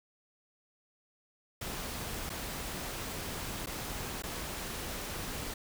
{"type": "noise with dropouts", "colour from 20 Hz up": "pink", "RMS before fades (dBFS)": -39, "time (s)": [1.61, 5.54], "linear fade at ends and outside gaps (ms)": 5, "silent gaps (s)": [[2.295, 2.3], [3.661, 3.669], [4.223, 4.235]], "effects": []}